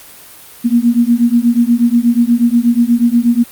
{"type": "beating tone pair", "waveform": "sine", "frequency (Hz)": [233.1, 241.4], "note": ["A#3", "B3"], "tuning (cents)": [0, -39], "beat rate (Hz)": 8.3, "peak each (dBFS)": -11, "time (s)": [0.64, 3.44], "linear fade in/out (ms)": 20, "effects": ["white hiss -37 dBFS RMS until 3.51 s", "Opus 48 kbps"]}